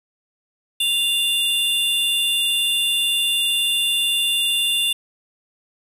square tone pair together, 2796 / 3523 Hz, F7 / A7, +1 / +1 cents, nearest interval major third, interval 400 cents, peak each -21 dBFS, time 0.8-4.93 s, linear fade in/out 5 ms, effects resampled to 32000 Hz + 7-bit

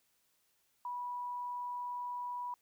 sine tone, 979 Hz, B5, 15 cents flat, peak -37 dBFS, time 0.85-2.54 s, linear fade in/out 2 ms, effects white hiss -75 dBFS RMS until 2.61 s

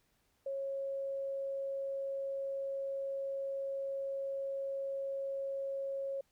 sine tone, 547 Hz, C#5, 23 cents flat, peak -35 dBFS, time 0.46-6.21 s, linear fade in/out 5 ms, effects pink hiss -75 dBFS RMS until 6.31 s

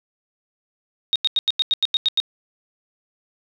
sine tone bursts, 3725 Hz, A#7, 2 cents flat, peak -15 dBFS, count 10, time 1.13-2.201 s, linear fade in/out 0 ms, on 27 ms, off 89 ms, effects none

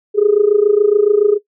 sine tone with amplitude modulation, 415.3 Hz, G#4, in tune, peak -4 dBFS, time 0.14-1.39 s, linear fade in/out 50 ms, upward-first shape sine, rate 27.1 Hz, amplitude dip 90%, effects noise-tail reverb RT60 0.1 s tail -17 dB re dry + tanh soft clip ceiling -1 dBFS

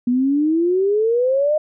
sine exponential sweep, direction up, 240 to 622.3 Hz, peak -14 dBFS, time 0.07-1.58 s, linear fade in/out 5 ms, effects none

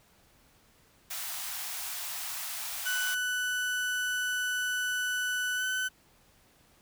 white high-pass noise, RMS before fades -37 dBFS, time 1.1-3.15 s, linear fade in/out 10 ms, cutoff 650 Hz, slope 96 dB/octave
35% pulse tone with pitch glide, 1491 to 1510.9 Hz, F#6 to F#6, +13 to +36 cents, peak -27 dBFS, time 2.85-5.89 s, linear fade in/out 20 ms, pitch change +23 cents, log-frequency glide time 5.56-5.65 s
effects pink hiss -63 dBFS RMS until 6.81 s

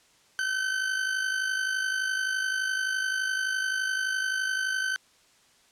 40% pulse tone with amplitude modulation, 1532 Hz, G6, 40 cents flat, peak -23 dBFS, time 0.39-4.96 s, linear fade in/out 0 ms, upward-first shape sine, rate 51.7 Hz, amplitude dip 55%, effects white hiss -61 dBFS RMS until 5.71 s + low-pass 8000 Hz 12 dB/octave

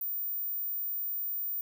sine tone, 14750 Hz, A#9, 20 cents flat, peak -31 dBFS, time 0.01-1.61 s, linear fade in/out 2 ms, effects none

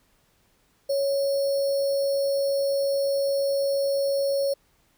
sine tone with sample-and-hold, 554.4 Hz, C#5, in tune, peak -21 dBFS, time 0.89-4.54 s, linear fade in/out 10 ms, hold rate 4900 Hz, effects pink hiss -65 dBFS RMS until 4.97 s

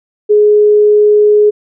sine tone, 419 Hz, G#4, 15 cents sharp, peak -4 dBFS, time 0.29-1.51 s, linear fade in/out 20 ms, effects none

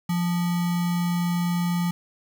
sine tone with sample-and-hold, 174.2 Hz, F3, 4 cents flat, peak -21 dBFS, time 0.09-1.91 s, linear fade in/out 5 ms, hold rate 1050 Hz, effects none

